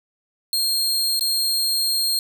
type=tone with dropouts; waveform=sawtooth; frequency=4222 Hz; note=C8; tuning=15 cents sharp; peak=-16 dBFS; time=0.53-2.19 s; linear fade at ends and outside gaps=1 ms; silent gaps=1.194-1.209 s; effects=none